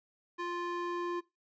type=tone with band-pass filter sweep; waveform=square; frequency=349.2 Hz; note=F4; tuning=in tune; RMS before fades=-36 dBFS; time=0.38-1.21 s; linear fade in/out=20 ms; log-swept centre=1300 to 730 Hz; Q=0.91; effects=noise-tail reverb RT60 0.2 s tail -19 dB re dry + resampled to 16000 Hz